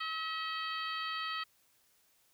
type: harmonic tone with a mistuned harmonic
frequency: 642 Hz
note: E5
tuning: 46 cents flat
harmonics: 2 / 3 / 4 / 5 / 6 / 7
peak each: -38 / -42 / -45 / -43 / -49 / -46 dBFS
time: 0-1.44 s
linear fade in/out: 10 ms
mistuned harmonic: 5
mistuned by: -29 cents
effects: white hiss -70 dBFS RMS until 2.33 s